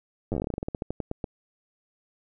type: slowing click train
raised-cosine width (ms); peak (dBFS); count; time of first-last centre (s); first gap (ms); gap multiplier
2; -16; 21; 0.32-1.242; 9; 1.15
effects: none